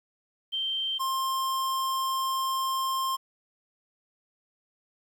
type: tone pair in turn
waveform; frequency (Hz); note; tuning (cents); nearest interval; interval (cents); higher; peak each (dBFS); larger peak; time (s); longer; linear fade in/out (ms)
sine / square; 3136 / 1058.4; G7 / C6; 0 / +20; octave + perfect fifth; 1880; first; -27; neither; 0.52-0.99 / 0.99-3.17; second; 20
effects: 10-bit